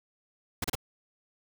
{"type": "noise bursts", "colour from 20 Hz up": "pink", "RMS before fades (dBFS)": -30, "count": 3, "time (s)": [0.62, 0.753], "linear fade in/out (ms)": 5, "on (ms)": 23, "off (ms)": 32, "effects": []}